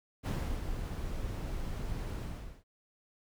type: noise with ADSR envelope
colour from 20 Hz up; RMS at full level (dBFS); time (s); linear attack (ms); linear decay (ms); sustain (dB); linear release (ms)
brown; -31; 0.23-2.64; 38; 340; -6; 430
effects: none